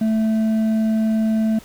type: tone with hard clipping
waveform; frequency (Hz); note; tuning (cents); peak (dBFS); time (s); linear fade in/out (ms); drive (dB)
triangle; 220; A3; 0; -17; 0.01-1.59; 5; 8
effects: pink hiss -45 dBFS RMS until 1.64 s